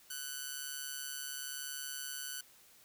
5% pulse tone with amplitude modulation, 1500 Hz, F#6, 23 cents sharp, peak -26 dBFS, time 0.1-2.41 s, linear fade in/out 5 ms, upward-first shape sine, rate 141 Hz, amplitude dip 60%, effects white hiss -62 dBFS RMS until 2.84 s

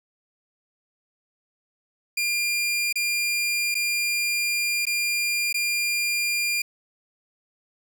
sawtooth tone with dropouts, 2400 Hz, D7, 37 cents sharp, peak -19 dBFS, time 2.17-6.62 s, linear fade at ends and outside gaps 5 ms, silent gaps 2.927-2.956 / 3.744-3.751 / 4.854-4.867 / 5.528-5.542 s, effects none

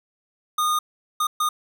square tone bursts at uneven times, 1227 Hz, D#6, 25 cents flat, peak -20 dBFS, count 3, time 0.58-0.79 / 1.2-1.27 / 1.4-1.49 s, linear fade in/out 5 ms, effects none

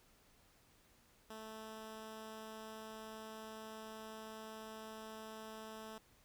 10% pulse tone, 219.3 Hz, A3, 6 cents flat, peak -40 dBFS, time 1.3-5.98 s, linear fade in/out 2 ms, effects pink hiss -69 dBFS RMS until 6.24 s

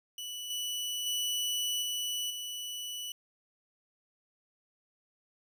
sawtooth tone with level steps, 2960 Hz, F#7, in tune, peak -35 / -30 / -27 / -29 / -34 dBFS, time 0.18-3.12 s, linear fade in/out 2 ms, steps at 0.5 / 1.06 / 1.82 / 2.3 s, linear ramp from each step 5 ms, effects none

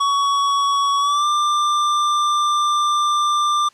square tone with pitch glide, 1123 to 1187.7 Hz, C#6 to D6, +22 to +19 cents, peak -16 dBFS, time 0-3.69 s, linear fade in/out 10 ms, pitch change +97 cents, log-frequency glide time 0.99-1.26 s, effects white hiss -53 dBFS RMS until 3.73 s + low-pass 6000 Hz 12 dB/octave

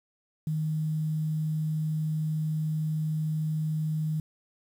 sine tone with quantisation, 155.56 Hz, D#3, in tune, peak -26 dBFS, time 0.47-4.2 s, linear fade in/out 2 ms, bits 9, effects none

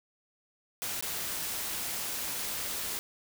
white noise with dropouts, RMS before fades -35 dBFS, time 0.82-2.99 s, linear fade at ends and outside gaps 0 ms, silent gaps 1.009-1.025 s, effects none

